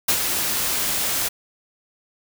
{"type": "noise with ADSR envelope", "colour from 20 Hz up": "white", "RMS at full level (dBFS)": -17, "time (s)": [0.08, 1.29], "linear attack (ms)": 9, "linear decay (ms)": 73, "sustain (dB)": -6, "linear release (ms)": 14, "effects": []}